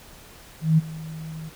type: tone with ADSR envelope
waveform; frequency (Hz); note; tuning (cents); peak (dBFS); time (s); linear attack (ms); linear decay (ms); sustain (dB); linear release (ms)
sine; 158.9; D#3; +37; -12; 0.61-1.5; 170; 24; -20; 21
effects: pink hiss -47 dBFS RMS until 1.55 s